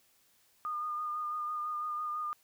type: tone with vibrato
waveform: sine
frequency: 1218 Hz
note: D#6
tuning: 37 cents flat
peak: -33 dBFS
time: 0.65-2.33 s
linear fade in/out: 0 ms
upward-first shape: sine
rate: 6 Hz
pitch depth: 22 cents each way
effects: white hiss -68 dBFS RMS until 2.43 s